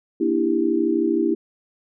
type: chord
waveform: sine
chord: E half-diminished seventh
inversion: second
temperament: just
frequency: 237.3 / 296.7 / 329.6 / 395.6 Hz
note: Bb3 / D4 / E4 / G4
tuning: +31 / +18 / 0 / +16 cents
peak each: -26 / -24 / -20 / -24 dBFS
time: 0.2-1.35 s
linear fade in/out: 10 ms
effects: none